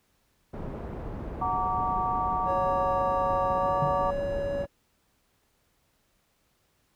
pink low-pass noise, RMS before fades -36 dBFS, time 0.53-4.66 s, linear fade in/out 10 ms, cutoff 740 Hz, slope 12 dB/octave
sine chord, Gb augmented, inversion none, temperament just, 740 / 925 / 1156.2 Hz, Gb5 / Bb5 / D6, 0 / -14 / -27 cents, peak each -30 / -30 / -29 dBFS, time 1.41-4.11 s, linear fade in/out 10 ms
triangle tone with pitch glide, 554.4 to 563.4 Hz, C#5 to C#5, 0 to +28 cents, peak -26 dBFS, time 2.45-4.67 s, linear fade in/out 50 ms, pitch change +28 cents, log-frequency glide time 3.55-3.72 s
triangle tone with exponential decay, 146.83 Hz, D3, in tune, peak -21 dBFS, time 3.82-4.09 s, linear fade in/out 2 ms, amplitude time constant 58 ms
effects pink hiss -70 dBFS RMS until 6.95 s

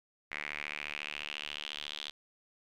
sawtooth tone with band-pass filter sweep, 74.2 Hz, D2, 18 cents sharp, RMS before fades -41 dBFS, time 0.31-2.11 s, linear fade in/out 10 ms, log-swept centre 2100 to 3500 Hz, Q 4.7, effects none

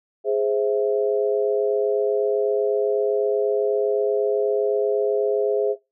sine chord, Ab augmented, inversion none, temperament equal, 415.3 / 523.3 / 659.3 Hz, Ab4 / C5 / E5, 0 / 0 / 0 cents, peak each -20 / -25 / -25 dBFS, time 0.24-5.76 s, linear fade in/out 50 ms, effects noise-tail reverb RT60 0.2 s tail -18 dB re dry

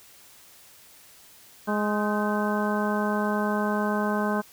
harmonic tone with a mistuned harmonic, 208.9 Hz, G#3, 10 cents sharp, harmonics 1 / 2 / 3 / 4 / 5 / 6 / 7, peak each -26 / -31 / -31 / -33 / -32 / -37 / -33 dBFS, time 1.67-4.42 s, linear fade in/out 20 ms, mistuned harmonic 7, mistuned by +83 cents, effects white hiss -52 dBFS RMS until 4.52 s

